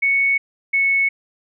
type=tone pair in turn; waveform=sine; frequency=2217 / 2206 Hz; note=C#7 / C#7; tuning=0 / -9 cents; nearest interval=unison; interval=9 cents; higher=first; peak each=-14 dBFS; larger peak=neither; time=0.02-0.38 / 0.73-1.09 s; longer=neither; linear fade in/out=10 ms; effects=none